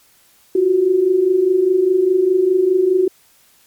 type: tone pair together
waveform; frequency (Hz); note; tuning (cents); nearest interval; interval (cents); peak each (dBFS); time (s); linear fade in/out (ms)
sine; 349.2 / 374.1; F4 / F#4; 0 / +19; minor second; 119; -18 / -12; 0.55-3.08; 5
effects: white hiss -53 dBFS RMS until 3.66 s + MP3 96 kbps